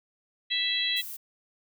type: harmonic tone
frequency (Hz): 659.3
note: E5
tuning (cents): 0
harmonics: 3 / 4 / 5 / 6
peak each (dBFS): -33 / -34 / -29 / -29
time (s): 0.5-1.02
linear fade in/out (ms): 20
type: noise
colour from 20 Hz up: violet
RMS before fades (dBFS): -39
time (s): 0.96-1.17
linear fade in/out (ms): 10
effects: none